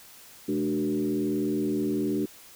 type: tone with frequency modulation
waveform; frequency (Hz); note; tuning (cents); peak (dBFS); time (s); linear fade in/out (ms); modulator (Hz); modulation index
sine; 296.4; D4; +16; -24; 0.48-2.26; 10; 81.2; 1.2
effects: white hiss -50 dBFS RMS until 2.55 s